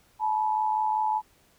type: tone pair together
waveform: sine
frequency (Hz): 864.8 / 970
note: A5 / B5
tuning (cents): -30 / -31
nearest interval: major second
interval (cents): 199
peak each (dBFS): -24 / -29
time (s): 0.19-1.22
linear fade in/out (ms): 50
effects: pink hiss -62 dBFS RMS until 1.58 s